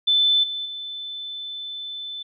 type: tone with level steps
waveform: sine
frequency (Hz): 3520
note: A7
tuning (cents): 0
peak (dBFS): -15 / -26 / -30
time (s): 0.07-2.23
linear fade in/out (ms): 10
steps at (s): 0.43 / 0.65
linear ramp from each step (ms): 10
effects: none